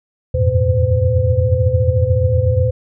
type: tone cluster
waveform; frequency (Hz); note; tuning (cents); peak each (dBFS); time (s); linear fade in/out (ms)
sine; 82.9 / 91.3 / 104.8 / 119 / 511; E2 / F#2 / G#2 / A#2 / C5; +10 / -23 / +16 / +36 / -41; -18; 0.34-2.71; 10
effects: none